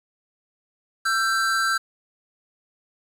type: tone pair together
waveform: square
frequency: 1341 / 1566.4 Hz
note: E6 / G6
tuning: +29 / -2 cents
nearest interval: minor third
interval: 269 cents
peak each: -24 / -23 dBFS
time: 1.05-1.78 s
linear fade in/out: 10 ms
effects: low-pass 11000 Hz 12 dB/octave + 8-bit